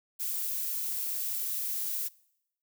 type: noise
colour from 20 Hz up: violet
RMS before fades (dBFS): -33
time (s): 0.19-2.09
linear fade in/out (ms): 20
effects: noise-tail reverb RT60 0.8 s tail -23 dB re dry